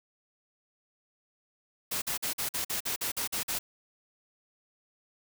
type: noise bursts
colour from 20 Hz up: white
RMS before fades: -32 dBFS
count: 11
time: 1.91-3.59 s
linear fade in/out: 10 ms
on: 110 ms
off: 47 ms
effects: none